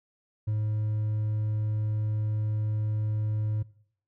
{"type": "tone with hard clipping", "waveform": "triangle", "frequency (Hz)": 107.1, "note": "A2", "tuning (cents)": -46, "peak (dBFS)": -26, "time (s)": [0.47, 3.63], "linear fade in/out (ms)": 10, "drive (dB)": 5, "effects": ["noise-tail reverb RT60 0.6 s tail -20 dB re dry"]}